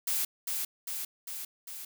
blue noise with echo, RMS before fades -30 dBFS, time 0.07-0.25 s, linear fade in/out 5 ms, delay 400 ms, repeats 4, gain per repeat -3 dB, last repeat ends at 1.85 s, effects none

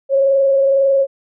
sine tone with frequency modulation, 546 Hz, C#5, 26 cents flat, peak -10 dBFS, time 0.09-1.07 s, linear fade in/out 50 ms, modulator 22 Hz, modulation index 0.39, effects none

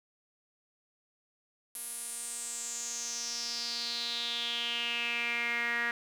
sawtooth tone with band-pass filter sweep, 236.5 Hz, A#3, 25 cents sharp, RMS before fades -35 dBFS, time 1.75-5.91 s, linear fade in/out 2 ms, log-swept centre 11000 to 1800 Hz, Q 5.9, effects 10-bit

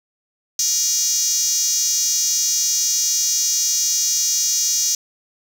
5% pulse tone with high-pass filter, 476.1 Hz, A#4, 37 cents sharp, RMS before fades -19 dBFS, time 0.59-4.95 s, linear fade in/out 2 ms, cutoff 6200 Hz, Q 4.8, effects none

